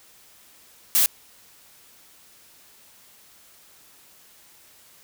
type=noise; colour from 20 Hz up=blue; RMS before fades=-18 dBFS; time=0.95-1.06 s; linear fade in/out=0 ms; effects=white hiss -53 dBFS RMS until 5.03 s